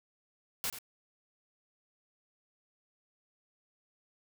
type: noise with echo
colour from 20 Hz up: white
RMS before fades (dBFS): -34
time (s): 0.64-0.7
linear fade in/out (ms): 0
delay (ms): 86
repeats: 1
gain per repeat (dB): -11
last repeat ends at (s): 0.786
effects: none